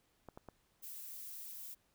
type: clicks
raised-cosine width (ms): 1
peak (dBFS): -35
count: 3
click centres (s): 0.287 / 0.375 / 0.487
type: noise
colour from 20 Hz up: violet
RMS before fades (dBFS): -48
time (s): 0.82-1.75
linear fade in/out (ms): 20
effects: pink hiss -75 dBFS RMS until 1.94 s